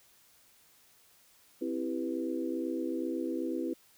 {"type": "chord", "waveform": "sine", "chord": "C major seventh", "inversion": "none", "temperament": "equal", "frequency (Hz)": [261.6, 329.6, 392, 493.9], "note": ["C4", "E4", "G4", "B4"], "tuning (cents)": [0, 0, 0, 0], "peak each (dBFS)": [-36, -34, -40, -40], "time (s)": [1.61, 3.74], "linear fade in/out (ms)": 10, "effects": ["white hiss -63 dBFS RMS until 3.97 s"]}